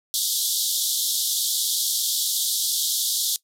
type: band-pass noise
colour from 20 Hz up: pink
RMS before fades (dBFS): -24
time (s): 0.14-3.36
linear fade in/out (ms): 0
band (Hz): 3300 to 15000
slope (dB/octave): 96
effects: noise-tail reverb RT60 0.1 s tail -20 dB re dry